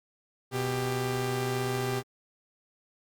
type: tone pair together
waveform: sawtooth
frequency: 124.45 / 395.1 Hz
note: B2 / G4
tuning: +14 / +14 cents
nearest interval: octave + minor sixth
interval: 2000 cents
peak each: -27 dBFS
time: 0.51-2.03 s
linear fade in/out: 50 ms
effects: Opus 48 kbps